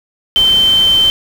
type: tone in noise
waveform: sine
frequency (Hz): 3100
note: G7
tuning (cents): -20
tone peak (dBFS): -7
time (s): 0.36-1.1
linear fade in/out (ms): 0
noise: pink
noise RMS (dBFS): -25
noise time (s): 0.36-1.1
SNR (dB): +15
effects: none